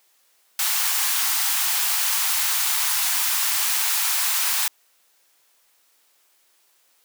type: high-pass noise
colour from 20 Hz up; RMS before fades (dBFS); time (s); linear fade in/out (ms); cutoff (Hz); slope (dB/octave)
white; -22; 0.59-4.68; 2; 770; 48
effects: white hiss -62 dBFS RMS until 7.04 s + high-pass 400 Hz 12 dB/octave